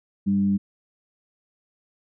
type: tone with frequency modulation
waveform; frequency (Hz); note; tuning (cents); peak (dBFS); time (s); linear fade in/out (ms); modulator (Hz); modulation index
sine; 198.3; G3; +20; -18; 0.26-0.58; 20; 98.8; 0.35
effects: none